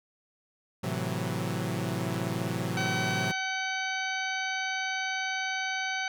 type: chord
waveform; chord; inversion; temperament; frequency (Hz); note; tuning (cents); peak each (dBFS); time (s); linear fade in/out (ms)
sawtooth; F# half-diminished seventh; first; equal; 110 / 130.81 / 164.81 / 185; A2 / C3 / E3 / F#3; 0 / 0 / 0 / 0; -31; 0.83-3.32; 10
type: harmonic tone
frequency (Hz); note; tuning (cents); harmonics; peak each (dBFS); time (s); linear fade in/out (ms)
760; F#5; +46; 1 / 2 / 3 / 4 / 5 / 6 / 8; -35 / -33 / -35 / -41 / -42 / -42 / -43; 2.77-6.08; 2
effects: none